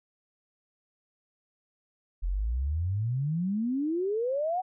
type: exponential sweep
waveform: sine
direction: up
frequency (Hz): 41.2 to 763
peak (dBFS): -26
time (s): 2.22-4.62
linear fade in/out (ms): 20
effects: none